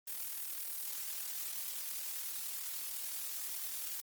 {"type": "noise with amplitude modulation", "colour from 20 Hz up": "blue", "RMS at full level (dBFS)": -38, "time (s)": [0.07, 4.01], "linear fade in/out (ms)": 10, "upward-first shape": "sine", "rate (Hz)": 39.8, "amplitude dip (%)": 60, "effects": ["Opus 24 kbps"]}